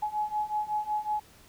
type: beating tone pair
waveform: sine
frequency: 843 / 848.4 Hz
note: G#5 / G#5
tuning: +26 / +37 cents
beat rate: 5.4 Hz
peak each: -32 / -30 dBFS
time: 0.02-1.2 s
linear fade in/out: 10 ms
effects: pink hiss -56 dBFS RMS until 1.48 s